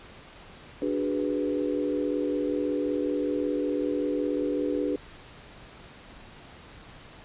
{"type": "chord", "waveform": "sine", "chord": "G# half-diminished seventh", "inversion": "second", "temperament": "equal", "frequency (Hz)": [293.7, 370, 415.3, 493.9], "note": ["D4", "F#4", "G#4", "B4"], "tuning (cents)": [0, 0, 0, 0], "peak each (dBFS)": [-28, -33, -32, -31], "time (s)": [0.82, 4.96], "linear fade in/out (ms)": 2, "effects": ["pink hiss -48 dBFS RMS until 7.24 s", "resampled to 8000 Hz"]}